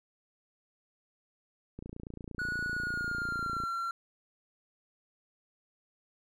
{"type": "click train", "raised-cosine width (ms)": 3, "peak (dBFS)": -29, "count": 54, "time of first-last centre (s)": [1.79, 3.637], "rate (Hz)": 28.7}
{"type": "tone with pitch glide", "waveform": "triangle", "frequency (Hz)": [1463, 1365], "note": ["F#6", "F6"], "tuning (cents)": [-20, -40], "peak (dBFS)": -30, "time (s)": [2.39, 3.91], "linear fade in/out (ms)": 2, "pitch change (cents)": -120, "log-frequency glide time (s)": [2.72, 3.57]}
{"effects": []}